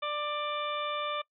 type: harmonic tone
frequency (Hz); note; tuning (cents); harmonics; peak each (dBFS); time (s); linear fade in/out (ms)
592; D5; +14; 1 / 2 / 3 / 4 / 5 / 6; -36 / -33 / -47 / -40 / -44 / -40; 0.02-1.22; 10
effects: noise-tail reverb RT60 0.1 s tail -23 dB re dry